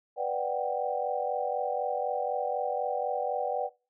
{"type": "chord", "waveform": "sine", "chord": "G major seventh", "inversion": "first", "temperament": "equal", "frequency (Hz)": [493.9, 587.3, 740, 784], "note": ["B4", "D5", "F#5", "G5"], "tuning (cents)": [0, 0, 0, 0], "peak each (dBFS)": -33, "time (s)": [0.16, 3.7], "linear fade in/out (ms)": 50, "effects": ["noise-tail reverb RT60 0.3 s tail -20 dB re dry"]}